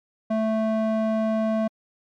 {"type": "tone with band-pass filter", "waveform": "square", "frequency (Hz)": 220, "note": "A3", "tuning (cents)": 0, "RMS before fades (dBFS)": -23, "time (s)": [0.3, 1.68], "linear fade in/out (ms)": 10, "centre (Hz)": 480, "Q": 3.4, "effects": ["MP3 96 kbps"]}